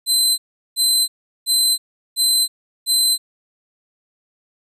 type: tone bursts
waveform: 25% pulse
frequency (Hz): 4061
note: B7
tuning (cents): +48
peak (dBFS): -9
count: 5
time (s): 0.06-3.18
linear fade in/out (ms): 50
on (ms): 320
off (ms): 380
effects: none